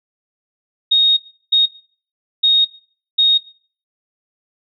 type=tone bursts at uneven times; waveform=sine; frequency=3729 Hz; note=A#7; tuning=in tune; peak=-9 dBFS; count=4; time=0.91-1.17 / 1.52-1.66 / 2.43-2.65 / 3.18-3.38 s; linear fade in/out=10 ms; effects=noise-tail reverb RT60 0.5 s tail -21 dB re dry